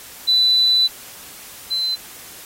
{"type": "tone pair in turn", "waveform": "sine", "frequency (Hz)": [3988, 4051], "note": ["B7", "B7"], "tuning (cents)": [16, 43], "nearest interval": "unison", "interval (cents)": 27, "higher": "second", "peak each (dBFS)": [-12, -18], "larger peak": "first", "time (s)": [[0.27, 0.88], [1.7, 1.96]], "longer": "first", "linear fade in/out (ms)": 20, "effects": ["white hiss -39 dBFS RMS until 2.45 s", "AAC 48 kbps"]}